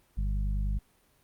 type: harmonic tone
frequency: 50.1 Hz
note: G1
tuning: 38 cents sharp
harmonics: 1 / 2 / 3 / 4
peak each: -27 / -38 / -40 / -43 dBFS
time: 0.17-0.79 s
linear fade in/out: 10 ms
effects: pink hiss -66 dBFS RMS until 1.23 s + Opus 32 kbps